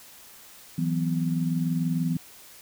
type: chord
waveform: sine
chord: E suspended second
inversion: none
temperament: equal with one note detuned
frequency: 164.81 / 185 / 251.3 Hz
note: E3 / F#3 / B3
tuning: 0 / 0 / +30 cents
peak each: -25 / -31 / -29 dBFS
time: 0.78-2.17 s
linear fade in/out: 5 ms
effects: white hiss -49 dBFS RMS until 2.61 s